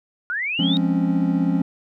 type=linear sweep; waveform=sine; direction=up; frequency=1395 to 3799 Hz; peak=-22 dBFS; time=0.3-0.77 s; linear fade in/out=0 ms
type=chord; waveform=triangle; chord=Db major seventh; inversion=first; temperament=equal; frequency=174.61 / 207.7 / 261.6 / 277.2 Hz; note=F3 / Ab3 / C4 / Db4; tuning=0 / 0 / 0 / 0 cents; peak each=-19 / -24 / -23 / -20 dBFS; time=0.59-1.62 s; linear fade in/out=5 ms
effects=none